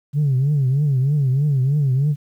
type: tone with vibrato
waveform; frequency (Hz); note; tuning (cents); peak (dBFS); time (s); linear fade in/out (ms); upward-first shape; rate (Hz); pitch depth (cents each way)
sine; 138.59; C#3; 0; -13; 0.13-2.16; 50; triangle; 3.2; 170
effects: tanh soft clip ceiling -12 dBFS + 9-bit